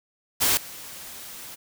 white noise with level steps, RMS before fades -21 / -40 dBFS, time 0.4-1.56 s, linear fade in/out 20 ms, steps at 0.57 s, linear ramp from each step 2 ms, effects none

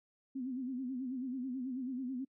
sine tone with vibrato, 256.7 Hz, C4, 33 cents flat, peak -36 dBFS, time 0.35-2.25 s, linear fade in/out 10 ms, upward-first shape sine, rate 9.2 Hz, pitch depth 94 cents each way, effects noise-tail reverb RT60 0.1 s tail -26 dB re dry

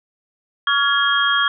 sine tone cluster, 1130 / 1396 / 1675 / 3252 Hz, C#6 / F6 / G#6 / G#7, +33 / -1 / +14 / -37 cents, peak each -20 dBFS, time 0.67-1.48 s, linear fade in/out 2 ms, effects none

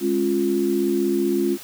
sine chord, Db major, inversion second, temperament equal with one note detuned, 207.7 / 273.4 / 349.2 Hz, Ab3 / Db4 / F4, 0 / -24 / 0 cents, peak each -25 / -24 / -20 dBFS, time 0-1.58 s, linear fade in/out 50 ms, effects white hiss -40 dBFS RMS until 1.63 s + high-pass 80 Hz 12 dB/octave

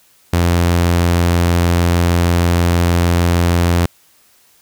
sawtooth tone, 86.4 Hz, F2, 18 cents flat, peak -7 dBFS, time 0.33-3.86 s, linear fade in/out 5 ms, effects white hiss -52 dBFS RMS until 4.61 s

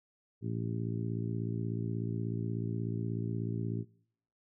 harmonic tone, 56.5 Hz, A1, 47 cents sharp, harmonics 2 / 3 / 4 / 5 / 6 / 7, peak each -35 / -39 / -41 / -43 / -45 / -46 dBFS, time 0.41-3.85 s, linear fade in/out 50 ms, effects noise-tail reverb RT60 0.7 s tail -24 dB re dry

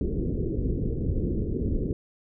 pink low-pass noise, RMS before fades -27 dBFS, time 0.01-1.93 s, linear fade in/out 2 ms, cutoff 450 Hz, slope 48 dB/octave, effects none

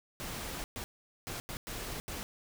pink noise bursts at uneven times, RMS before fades -40 dBFS, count 6, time 0.2-0.64 / 0.76-0.84 / 1.27-1.4 / 1.49-1.57 / 1.67-2 / 2.08-2.23 s, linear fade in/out 0 ms, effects none

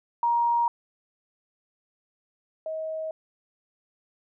sine tone pair in turn, 943 / 634.5 Hz, A#5 / D#5, +20 / +34 cents, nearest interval perfect fifth, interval 686 cents, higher first, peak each -20 / -29 dBFS, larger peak first, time 0.23-0.68 / 2.66-3.11 s, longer neither, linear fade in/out 2 ms, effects none

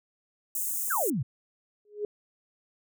white high-pass noise, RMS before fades -31 dBFS, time 0.55-1.1 s, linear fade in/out 2 ms, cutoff 6800 Hz, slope 48 dB/octave
sine exponential sweep, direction down, 1715 to 110 Hz, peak -26 dBFS, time 0.9-1.23 s, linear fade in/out 10 ms
sine tone with exponential growth, 416.3 Hz, G#4, 4 cents sharp, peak -25 dBFS, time 1.85-2.05 s, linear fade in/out 2 ms, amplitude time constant 43 ms
effects none

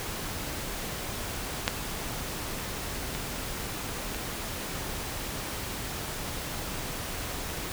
clicks, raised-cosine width 0.2 ms, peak -6 / -17 / -20 dBFS, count 3, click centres 1.679 / 3.15 / 4.146 s, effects pink hiss -35 dBFS RMS until 7.72 s

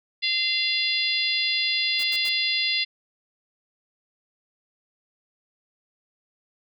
harmonic tone, 690 Hz, F5, 21 cents flat, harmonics 3 / 4 / 5 / 6 / 7, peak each -28 / -28 / -28 / -28 / -28 dBFS, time 0.22-2.85 s, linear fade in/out 20 ms
white noise bursts, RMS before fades -39 dBFS, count 3, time 1.99-2.292 s, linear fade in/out 5 ms, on 46 ms, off 82 ms
effects none

